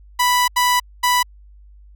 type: tone bursts at uneven times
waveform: sawtooth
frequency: 987.8 Hz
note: B5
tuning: in tune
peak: -10 dBFS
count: 3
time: 0.19-0.48 / 0.56-0.8 / 1.03-1.23 s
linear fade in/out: 10 ms
effects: added 50 Hz sine -42 dBFS peak until 1.95 s